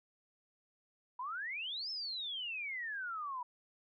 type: exponential two-way sweep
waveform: sine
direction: up then down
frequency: 959 to 5350 to 959 Hz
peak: -38 dBFS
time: 1.19-3.43 s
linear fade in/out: 5 ms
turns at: 1.9 s
effects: none